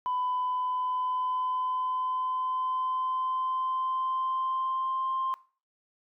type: tone with pitch glide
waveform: sine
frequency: 1000 to 1052.1 Hz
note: B5 to C6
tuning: +21 to +9 cents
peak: -26 dBFS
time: 0.06-5.34 s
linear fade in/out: 0 ms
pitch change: +88 cents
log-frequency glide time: 0.16-5.19 s
effects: noise-tail reverb RT60 0.4 s tail -20 dB re dry + tanh soft clip ceiling -23 dBFS